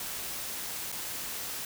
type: noise with dropouts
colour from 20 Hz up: white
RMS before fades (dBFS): -37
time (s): 0-1.65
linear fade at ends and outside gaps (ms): 2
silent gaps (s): 0.919-0.924
effects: none